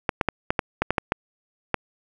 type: clicks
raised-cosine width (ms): 0.5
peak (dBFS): -5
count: 10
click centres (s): 0.092 / 0.212 / 0.287 / 0.505 / 0.592 / 0.82 / 0.906 / 0.982 / 1.121 / 1.743
effects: none